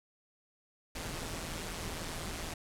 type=noise with amplitude modulation; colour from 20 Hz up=pink; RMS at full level=-37 dBFS; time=0.95-2.54 s; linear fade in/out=5 ms; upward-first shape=sine; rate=164 Hz; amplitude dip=60%; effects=low-pass 11000 Hz 12 dB/octave